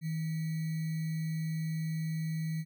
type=tone with sample-and-hold; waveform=sine; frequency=160 Hz; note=D#3; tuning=49 cents sharp; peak=-31 dBFS; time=0.01-2.65 s; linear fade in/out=50 ms; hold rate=2100 Hz; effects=none